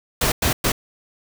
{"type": "noise bursts at uneven times", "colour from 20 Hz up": "pink", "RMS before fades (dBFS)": -19, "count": 3, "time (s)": [[0.21, 0.32], [0.42, 0.53], [0.64, 0.72]], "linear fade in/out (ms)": 5, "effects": []}